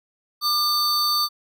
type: tone pair together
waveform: square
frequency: 1200 / 4537 Hz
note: D6 / C#8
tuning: +37 / +39 cents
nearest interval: octave + major seventh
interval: 2302 cents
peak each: -24 / -21 dBFS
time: 0.41-1.29 s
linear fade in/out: 50 ms
effects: none